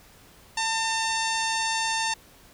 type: harmonic tone with a mistuned harmonic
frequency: 902 Hz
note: A5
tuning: 43 cents sharp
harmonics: 1 / 2 / 3 / 4 / 5 / 6 / 7 / 8 / 10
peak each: -28 / -31 / -33 / -34 / -35 / -36 / -36 / -37 / -38 dBFS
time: 0.57-2.14 s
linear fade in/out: 5 ms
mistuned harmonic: 1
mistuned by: -19 cents
effects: pink hiss -53 dBFS RMS until 2.53 s